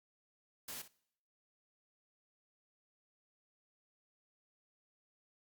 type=noise with echo; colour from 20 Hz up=white; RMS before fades=-45 dBFS; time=0.68-0.82 s; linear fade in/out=5 ms; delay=60 ms; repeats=1; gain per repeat=-13 dB; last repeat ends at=0.88 s; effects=noise-tail reverb RT60 0.7 s tail -23 dB re dry + Opus 48 kbps